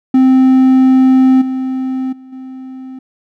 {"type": "tone with level steps", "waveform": "triangle", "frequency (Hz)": 260.6, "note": "C4", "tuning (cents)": -7, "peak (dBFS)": [-3, -13, -31, -24], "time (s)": [0.14, 2.99], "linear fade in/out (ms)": 5, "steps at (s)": [1.41, 2.12, 2.32], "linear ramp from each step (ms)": 10, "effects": []}